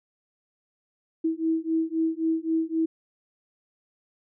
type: beating tone pair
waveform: sine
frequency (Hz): 321.9 / 325.7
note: E4 / E4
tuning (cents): -41 / -21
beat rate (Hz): 3.8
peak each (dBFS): -26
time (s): 1.24-2.86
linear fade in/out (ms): 10
effects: none